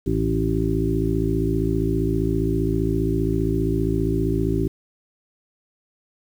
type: harmonic tone with a mistuned harmonic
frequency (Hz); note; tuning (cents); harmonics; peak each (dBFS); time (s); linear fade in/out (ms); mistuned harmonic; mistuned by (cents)
55.1; A1; +3; 1 / 2 / 3 / 5 / 6 / 7; -26 / -26 / -26 / -26 / -26 / -26; 0.06-4.68; 10; 1; +56
effects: 8-bit